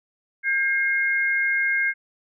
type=tone pair together; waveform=sine; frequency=1605 / 2139 Hz; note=G6 / C7; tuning=+40 / +38 cents; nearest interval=perfect fourth; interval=498 cents; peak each=-22 dBFS; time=0.43-1.94 s; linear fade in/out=50 ms; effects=none